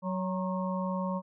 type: harmonic tone with a mistuned harmonic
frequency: 186.3 Hz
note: F#3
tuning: 12 cents sharp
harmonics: 1 / 3 / 5 / 6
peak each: -31 / -36 / -38 / -39 dBFS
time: 0.02-1.22 s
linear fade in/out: 50 ms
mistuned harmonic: 6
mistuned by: -56 cents
effects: none